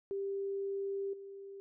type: tone with level steps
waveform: sine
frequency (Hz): 394.5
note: G4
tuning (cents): +11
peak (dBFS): -34 / -45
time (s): 0.11-1.6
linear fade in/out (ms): 0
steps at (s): 1.13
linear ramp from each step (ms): 5
effects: none